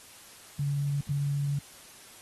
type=tone bursts at uneven times; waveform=sine; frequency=142.3 Hz; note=C#3; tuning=46 cents sharp; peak=-26 dBFS; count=2; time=0.59-1.01 / 1.09-1.59 s; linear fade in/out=5 ms; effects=white hiss -51 dBFS RMS until 2.21 s + AAC 32 kbps